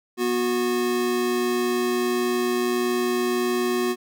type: tone pair together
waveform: square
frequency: 243.2 / 364.7 Hz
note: B3 / F#4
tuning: -26 / -25 cents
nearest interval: perfect fifth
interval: 701 cents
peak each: -27 / -23 dBFS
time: 0.17-3.96 s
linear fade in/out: 50 ms
effects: none